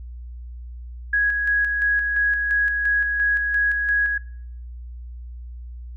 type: tone with tremolo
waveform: sine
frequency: 1661.2 Hz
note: G#6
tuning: in tune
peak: -16 dBFS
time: 1.13-4.18 s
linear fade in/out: 5 ms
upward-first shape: square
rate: 2.9 Hz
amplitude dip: 35%
effects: noise-tail reverb RT60 0.7 s tail -23 dB re dry + added 60 Hz sine -33 dBFS peak until 5.96 s